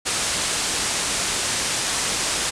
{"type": "low-pass noise", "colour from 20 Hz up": "white", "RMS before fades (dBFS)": -24, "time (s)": [0.05, 2.51], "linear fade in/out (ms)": 20, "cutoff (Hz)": 9500, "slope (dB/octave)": 48, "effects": []}